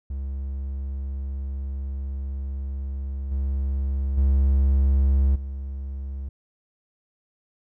triangle tone with level steps, 67.9 Hz, C#2, 35 cents flat, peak -25 / -20 / -14 / -27 dBFS, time 0.1-6.29 s, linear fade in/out 5 ms, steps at 3.31 / 4.17 / 5.35 s, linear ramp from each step 10 ms, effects none

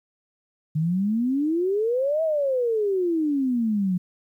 sine exponential two-way sweep, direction up then down, 150 to 654 to 176.1 Hz, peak -20 dBFS, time 0.75-3.98 s, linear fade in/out 10 ms, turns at 2.23 s, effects 10-bit

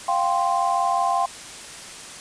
sine chord, F suspended second, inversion none, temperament equal, 698.5 / 784 / 1046.5 Hz, F5 / G5 / C6, 0 / 0 / 0 cents, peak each -23 dBFS, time 0.08-1.26 s, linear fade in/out 5 ms, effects white hiss -38 dBFS RMS until 2.2 s + resampled to 22050 Hz

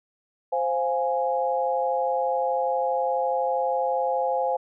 sine chord, F minor, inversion second, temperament equal, 523.3 / 698.5 / 830.6 Hz, C5 / F5 / Ab5, 0 / 0 / 0 cents, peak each -25 / -28 / -26 dBFS, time 0.52-4.57 s, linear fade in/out 10 ms, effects none

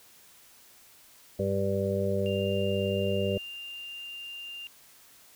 harmonic tone, 98 Hz, G2, in tune, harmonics 1 / 2 / 4 / 5 / 6, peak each -32 / -32 / -32 / -32 / -32 dBFS, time 1.39-3.38 s, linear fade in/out 5 ms
sine tone, 2794 Hz, F7, in tune, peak -38 dBFS, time 2.26-4.67 s, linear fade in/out 0 ms
effects white hiss -56 dBFS RMS until 5.35 s

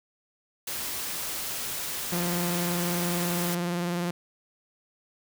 white noise, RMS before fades -33 dBFS, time 0.67-3.55 s, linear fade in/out 5 ms
sawtooth tone with vibrato, 174.61 Hz, F3, in tune, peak -23 dBFS, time 2.12-4.11 s, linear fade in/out 5 ms, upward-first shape sine, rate 20 Hz, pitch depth 42 cents each way
effects none

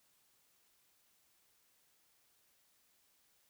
silence, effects white hiss -73 dBFS RMS until 3.49 s

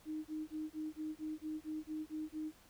sine tone bursts, 310 Hz, D#4, 6 cents flat, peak -38 dBFS, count 11, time 0.05-2.52 s, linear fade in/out 50 ms, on 200 ms, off 27 ms, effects pink hiss -64 dBFS RMS until 2.69 s

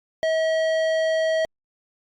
triangle tone with tanh clipping, 641 Hz, E5, 49 cents flat, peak -21 dBFS, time 0.23-1.45 s, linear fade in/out 0 ms, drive 18 dB, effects Opus 48 kbps

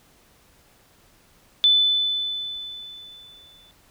sine tone with exponential decay, 3504 Hz, A7, 8 cents flat, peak -12 dBFS, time 1.64-3.71 s, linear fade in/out 0 ms, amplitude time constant 450 ms, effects pink hiss -57 dBFS RMS until 3.9 s

